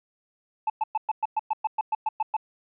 triangle tone bursts, 870 Hz, A5, 20 cents flat, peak -19 dBFS, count 13, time 0.67-2.367 s, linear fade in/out 5 ms, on 29 ms, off 110 ms, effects tanh soft clip ceiling -15 dBFS + resampled to 8000 Hz

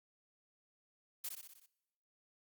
blue noise with echo, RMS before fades -41 dBFS, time 1.24-1.29 s, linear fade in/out 5 ms, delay 62 ms, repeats 6, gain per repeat -4 dB, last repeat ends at 1.662 s, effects noise-tail reverb RT60 1.0 s tail -23 dB re dry + Opus 48 kbps

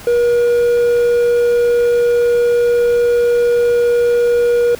triangle tone, 478.5 Hz, A#4, 45 cents sharp, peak -8 dBFS, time 0.07-4.75 s, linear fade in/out 2 ms, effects pink hiss -35 dBFS RMS until 4.79 s

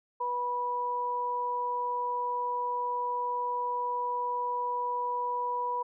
sine tone pair together, 489.8 / 979 Hz, B4 / B5, -14 / -15 cents, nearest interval octave, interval 1199 cents, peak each -37 / -29 dBFS, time 0.2-5.83 s, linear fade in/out 10 ms, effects none

